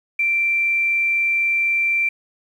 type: tone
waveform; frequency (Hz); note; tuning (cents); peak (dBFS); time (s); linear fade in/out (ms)
sine; 2352; D7; +2; -16; 0.19-2.09; 5
effects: 8-bit